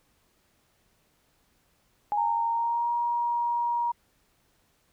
sine tone with exponential decay, 830.6 Hz, G#5, in tune, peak -23 dBFS, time 2.12-3.23 s, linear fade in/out 0 ms, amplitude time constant 240 ms
sine tone with pitch glide, 923 to 948.9 Hz, A#5 to A#5, -17 to +31 cents, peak -24 dBFS, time 2.17-3.92 s, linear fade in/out 10 ms, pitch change +48 cents, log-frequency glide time 2.5-2.92 s
effects pink hiss -68 dBFS RMS until 4.92 s

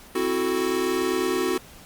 square chord, F# half-diminished seventh, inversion second, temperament equal, 261.6 / 329.6 / 370 / 440 Hz, C4 / E4 / F#4 / A4, 0 / 0 / 0 / 0 cents, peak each -31 / -30 / -25 / -31 dBFS, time 0.15-1.58 s, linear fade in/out 5 ms, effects pink hiss -47 dBFS RMS until 1.85 s + Opus 48 kbps

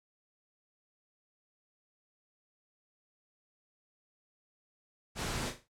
pink noise with echo, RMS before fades -36 dBFS, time 5.15-5.53 s, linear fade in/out 50 ms, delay 39 ms, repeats 4, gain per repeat -9 dB, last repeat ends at 5.686 s, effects noise-tail reverb RT60 0.1 s tail -23 dB re dry + low-pass 9000 Hz 12 dB/octave

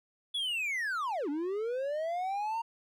triangle linear two-way sweep, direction down then up, 3450 to 277.2 to 930 Hz, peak -29 dBFS, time 0.34-2.62 s, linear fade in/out 10 ms, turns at 1.29 s, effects none

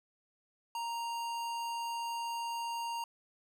sine tone with hard clipping, 932.3 Hz, A#5, in tune, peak -37 dBFS, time 0.75-3.04 s, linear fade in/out 2 ms, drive 18 dB, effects none

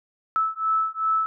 sine beating tone pair, 1307 / 1309.6 Hz, E6 / E6, -15 / -12 cents, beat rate 2.6 Hz, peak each -24 dBFS, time 0.36-1.26 s, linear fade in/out 0 ms, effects none

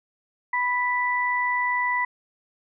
sine tone pair together, 987.8 / 1975.5 Hz, B5 / B6, 0 / 0 cents, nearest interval octave, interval 1200 cents, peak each -24 dBFS, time 0.53-2.05 s, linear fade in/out 5 ms, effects none

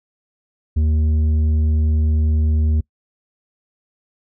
sine tone with tanh clipping, 77.5 Hz, D#2, 6 cents flat, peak -15 dBFS, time 0.76-2.81 s, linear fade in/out 10 ms, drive 7 dB, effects noise-tail reverb RT60 0.1 s tail -24 dB re dry

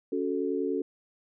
sine chord, F# minor, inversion second, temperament equal with one note detuned, 279.3 / 370 / 440 Hz, C#4 / F#4 / A4, +13 / 0 / 0 cents, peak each -31 dBFS, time 0.12-0.82 s, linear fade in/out 5 ms, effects none

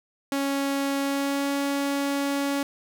sawtooth tone with pitch glide, 277.2 to 280.4 Hz, C#4 to C#4, 0 to +20 cents, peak -20 dBFS, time 0.32-2.63 s, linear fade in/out 2 ms, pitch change +20 cents, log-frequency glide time 1-1.51 s, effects none

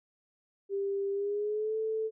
sine tone with pitch glide, 396.3 to 439.7 Hz, G4 to A4, +19 to -1 cents, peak -29 dBFS, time 0.69-2.11 s, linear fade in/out 50 ms, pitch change +180 cents, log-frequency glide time 1.12-1.77 s, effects none

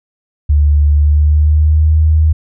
sine tone with pitch glide, 73.42 to 78.24 Hz, D2 to D#2, 0 to +10 cents, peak -6 dBFS, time 0.49-2.33 s, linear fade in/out 10 ms, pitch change +110 cents, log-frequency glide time 0.93-1.97 s, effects none

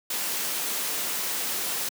white noise, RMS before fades -29 dBFS, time 0.1-1.89 s, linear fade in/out 5 ms, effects high-pass 200 Hz 12 dB/octave

